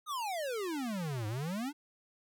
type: exponential two-way sweep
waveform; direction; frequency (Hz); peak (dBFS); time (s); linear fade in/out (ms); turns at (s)
square; down then up; 1281 to 102.6 to 307.9; -35; 0.06-1.73; 50; 1.27
effects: none